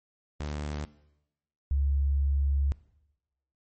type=tone pair in turn; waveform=sawtooth / sine; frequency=74.1 / 69.7 Hz; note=D2 / C#2; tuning=+16 / +10 cents; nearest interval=minor second; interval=106 cents; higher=first; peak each=-28 / -23 dBFS; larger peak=second; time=0.4-0.85 / 1.71-2.72 s; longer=second; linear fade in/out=0 ms; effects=noise-tail reverb RT60 0.9 s tail -19 dB re dry + MP3 32 kbps